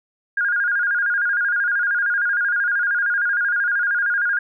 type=tone with vibrato; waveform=sine; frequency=1527 Hz; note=G6; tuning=46 cents flat; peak=-17 dBFS; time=0.37-4.39 s; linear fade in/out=5 ms; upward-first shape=square; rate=13 Hz; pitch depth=99 cents each way; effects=none